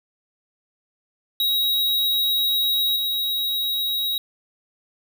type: tone with level steps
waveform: square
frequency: 3823 Hz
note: A#7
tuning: 43 cents sharp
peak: -19 / -22 dBFS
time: 1.4-4.18 s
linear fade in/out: 2 ms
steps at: 2.96 s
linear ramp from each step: 2 ms
effects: none